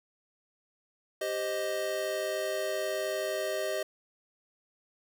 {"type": "chord", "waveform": "square", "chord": "C minor", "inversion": "second", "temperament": "equal", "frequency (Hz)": [392, 523.3, 622.3], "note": ["G4", "C5", "Eb5"], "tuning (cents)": [0, 0, 0], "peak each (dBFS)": [-37, -38, -33], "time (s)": [1.21, 3.83], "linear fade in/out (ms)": 5, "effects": []}